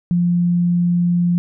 sine tone, 174.61 Hz, F3, in tune, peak -13 dBFS, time 0.11-1.38 s, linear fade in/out 0 ms, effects none

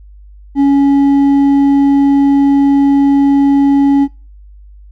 sine tone with hard clipping, 279.2 Hz, C#4, 13 cents sharp, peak -7 dBFS, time 0.55-4.08 s, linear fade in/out 50 ms, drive 4 dB, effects noise-tail reverb RT60 0.3 s tail -21 dB re dry + added 50 Hz sine -34 dBFS peak until 4.91 s

